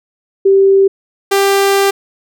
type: tone pair in turn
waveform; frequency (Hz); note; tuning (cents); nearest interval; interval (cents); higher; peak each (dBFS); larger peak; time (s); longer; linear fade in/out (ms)
sine / sawtooth; 390 / 395; G4 / G4; -9 / +13; unison; 22; second; -5; neither; 0.45-0.88 / 1.31-1.91; second; 10
effects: none